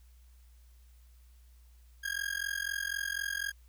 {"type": "tone with amplitude modulation", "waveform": "40% pulse", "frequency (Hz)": 1625, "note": "G#6", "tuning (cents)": -38, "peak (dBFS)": -28, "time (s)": [2.03, 3.52], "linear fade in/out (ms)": 20, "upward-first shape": "sine", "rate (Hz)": 44, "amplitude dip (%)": 95, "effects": ["added 60 Hz sine -55 dBFS peak until 3.68 s", "white hiss -70 dBFS RMS until 3.68 s"]}